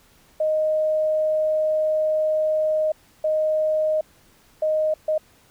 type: tone bursts at uneven times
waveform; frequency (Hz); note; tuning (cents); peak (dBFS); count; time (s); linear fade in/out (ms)
sine; 621; D#5; -3; -18; 4; 0.4-2.92 / 3.24-4.01 / 4.62-4.94 / 5.08-5.18; 5
effects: pink hiss -56 dBFS RMS until 5.5 s